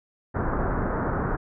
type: low-pass noise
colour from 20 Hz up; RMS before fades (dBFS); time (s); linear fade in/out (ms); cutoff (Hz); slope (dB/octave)
pink; -26; 0.34-1.37; 20; 1600; 48
effects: none